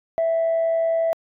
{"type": "tone with amplitude modulation", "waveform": "sine", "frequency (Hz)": 659.3, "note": "E5", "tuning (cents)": 0, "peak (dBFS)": -15, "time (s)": [0.18, 1.13], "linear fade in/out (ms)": 0, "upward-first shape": "sine", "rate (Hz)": 111, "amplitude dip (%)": 30, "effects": ["tanh soft clip ceiling -15 dBFS"]}